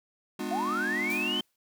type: chord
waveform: square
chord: G# diminished seventh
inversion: none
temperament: just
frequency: 207.7 / 249.2 / 299 / 358.8 Hz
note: G#3 / B3 / D4 / F4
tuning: 0 / +16 / +31 / +47 cents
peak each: -38 dBFS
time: 0.39-1.41 s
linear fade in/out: 5 ms
type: linear sweep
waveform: sine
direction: up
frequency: 660 to 3136 Hz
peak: -28 dBFS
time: 0.51-1.41 s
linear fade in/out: 5 ms
type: noise with exponential decay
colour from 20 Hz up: white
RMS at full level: -40 dBFS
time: 1.1-1.56 s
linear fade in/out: 2 ms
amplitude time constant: 100 ms
effects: none